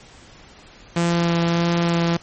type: tone with vibrato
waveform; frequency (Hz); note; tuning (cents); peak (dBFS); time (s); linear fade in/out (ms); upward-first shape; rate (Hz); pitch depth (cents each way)
sawtooth; 170; F3; -46; -13; 0.96-2.17; 5; sine; 1.6; 10
effects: pink hiss -46 dBFS RMS until 2.22 s + MP3 32 kbps